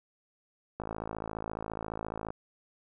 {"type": "click train", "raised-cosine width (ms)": 1, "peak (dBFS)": -22, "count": 83, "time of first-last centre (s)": [0.8, 2.305], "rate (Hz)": 54.5, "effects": []}